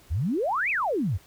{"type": "exponential two-way sweep", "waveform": "sine", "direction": "up then down", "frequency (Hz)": [68.2, 2657, 77.7], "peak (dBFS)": -23, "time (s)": [0.1, 1.18], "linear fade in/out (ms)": 20, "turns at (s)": 0.7, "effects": ["pink hiss -55 dBFS RMS until 1.26 s"]}